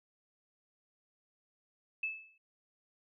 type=tone with exponential decay; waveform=sine; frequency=2616 Hz; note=E7; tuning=14 cents flat; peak=-30 dBFS; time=2.03-2.38 s; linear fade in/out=5 ms; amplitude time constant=76 ms; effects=none